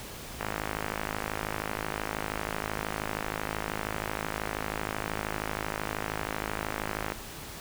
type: click train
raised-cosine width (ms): 0.5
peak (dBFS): -15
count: 356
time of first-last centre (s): 0.41-7.121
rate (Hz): 52.9
effects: pink hiss -42 dBFS RMS until 7.6 s